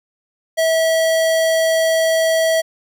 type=tone; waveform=square; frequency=649 Hz; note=E5; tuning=27 cents flat; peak=-14 dBFS; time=0.57-2.62 s; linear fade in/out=20 ms; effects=none